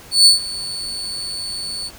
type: tone with ADSR envelope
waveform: 35% pulse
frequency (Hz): 4453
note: C#8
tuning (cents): +7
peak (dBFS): -4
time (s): 0.11-1.91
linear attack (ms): 150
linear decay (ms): 130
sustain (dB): -19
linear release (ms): 48
effects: pink hiss -41 dBFS RMS until 1.98 s